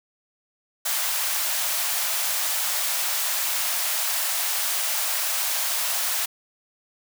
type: high-pass noise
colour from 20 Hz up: white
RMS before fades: -25 dBFS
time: 0.85-6.26 s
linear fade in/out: 10 ms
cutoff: 580 Hz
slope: 48 dB/octave
effects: none